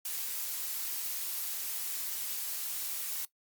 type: noise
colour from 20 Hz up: blue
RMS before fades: -36 dBFS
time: 0.05-3.25 s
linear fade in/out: 2 ms
effects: noise-tail reverb RT60 0.1 s tail -18 dB re dry + Opus 48 kbps